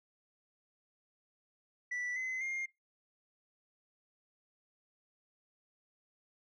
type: tone with pitch steps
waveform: sine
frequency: 1967 / 2042 / 2120 Hz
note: B6 / C7 / C7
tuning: -7 / -43 / +22 cents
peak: -32 dBFS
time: 1.91-2.66 s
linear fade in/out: 10 ms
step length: 250 ms
effects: noise-tail reverb RT60 0.2 s tail -23 dB re dry + tanh soft clip ceiling -34 dBFS